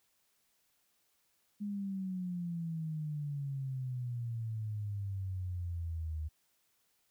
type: exponential sweep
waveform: sine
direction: down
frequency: 207.7 to 76.2 Hz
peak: -35 dBFS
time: 1.6-6.29 s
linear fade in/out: 20 ms
effects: white hiss -75 dBFS RMS until 7.1 s